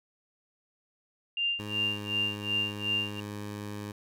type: tone with tremolo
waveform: sine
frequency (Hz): 2794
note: F7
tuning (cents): 0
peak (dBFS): -25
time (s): 1.37-3.2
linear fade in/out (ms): 2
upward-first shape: sine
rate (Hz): 2.7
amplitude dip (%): 95
type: tone with pitch glide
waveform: 15% pulse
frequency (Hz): 104.7 to 103.38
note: G#2 to G#2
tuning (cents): +15 to -7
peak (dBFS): -30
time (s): 1.59-3.92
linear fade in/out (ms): 5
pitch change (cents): -22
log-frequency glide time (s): 1.75-1.97
effects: none